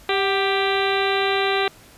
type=harmonic tone with a mistuned harmonic; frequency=393.7 Hz; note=G4; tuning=8 cents sharp; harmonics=1 / 2 / 3 / 4 / 5 / 6 / 7 / 8 / 9 / 10; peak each=-22 / -25 / -28 / -29 / -29 / -29 / -31 / -33 / -32 / -30 dBFS; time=0.09-1.68 s; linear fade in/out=2 ms; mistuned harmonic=2; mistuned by=-48 cents; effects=pink hiss -48 dBFS RMS until 1.97 s + resampled to 32000 Hz